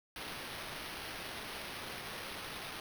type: noise with sample-and-hold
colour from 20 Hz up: violet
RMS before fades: -44 dBFS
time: 0.16-2.8 s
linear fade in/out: 2 ms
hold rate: 7350 Hz
effects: none